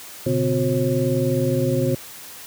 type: tone cluster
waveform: sine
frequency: 120.7 / 140.4 / 255.6 / 361.9 / 538 Hz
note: B2 / C#3 / C4 / F#4 / C5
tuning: -39 / +22 / -40 / -38 / +48 cents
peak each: -24 dBFS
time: 0.26-1.95 s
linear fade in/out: 5 ms
effects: white hiss -39 dBFS RMS until 2.46 s + high-pass 60 Hz 12 dB/octave